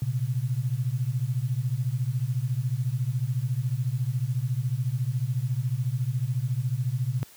sine beating tone pair, 118.7 / 132.7 Hz, A#2 / C3, +32 / +25 cents, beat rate 14 Hz, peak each -27 dBFS, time 0.02-7.23 s, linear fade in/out 0 ms, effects white hiss -52 dBFS RMS until 7.36 s + high-pass 60 Hz 12 dB/octave

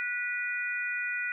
harmonic tone, 489.2 Hz, B4, 16 cents flat, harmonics 3 / 4 / 5, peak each -33 / -34 / -35 dBFS, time 0-1.32 s, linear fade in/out 0 ms, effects none

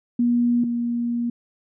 sine tone pair in turn, 240 / 237.4 Hz, B3 / A#3, -49 / +32 cents, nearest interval unison, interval 19 cents, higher first, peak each -16 / -21 dBFS, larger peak first, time 0.19-0.64 / 0.64-1.3 s, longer second, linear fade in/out 5 ms, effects none

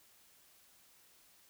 silence, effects white hiss -65 dBFS RMS until 1.49 s

